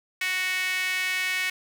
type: tone with high-pass filter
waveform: sawtooth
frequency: 370 Hz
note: F#4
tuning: in tune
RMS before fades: -27 dBFS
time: 0.21-1.5 s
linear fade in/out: 5 ms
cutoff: 2100 Hz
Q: 4.5
effects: 8-bit